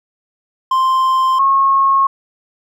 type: tone pair in turn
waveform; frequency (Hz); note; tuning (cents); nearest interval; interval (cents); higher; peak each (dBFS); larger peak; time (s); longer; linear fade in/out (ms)
triangle / sine; 1046.5 / 1088.4; C6 / C#6; 0 / -32; minor second; 68; second; -9; neither; 0.71-1.39 / 1.39-2.07; neither; 5
effects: none